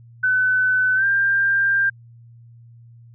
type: tone with pitch glide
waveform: sine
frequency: 1509 to 1590.4 Hz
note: F#6 to G6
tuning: +34 to +25 cents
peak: -15 dBFS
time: 0.23-1.9 s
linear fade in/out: 10 ms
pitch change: +91 cents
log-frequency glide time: 0.95-1.05 s
effects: added 117 Hz sine -43 dBFS peak until 3.14 s